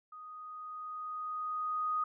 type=tone with level ramp; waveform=sine; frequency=1244.5 Hz; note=D#6; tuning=in tune; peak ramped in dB=-46 to -29 dBFS; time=0.12-2.04 s; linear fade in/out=5 ms; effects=none